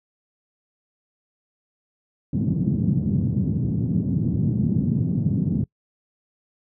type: band-pass noise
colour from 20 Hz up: white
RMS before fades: -22 dBFS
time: 2.33-5.64 s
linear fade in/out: 5 ms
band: 100 to 210 Hz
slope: 24 dB/octave
effects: noise-tail reverb RT60 0.1 s tail -24 dB re dry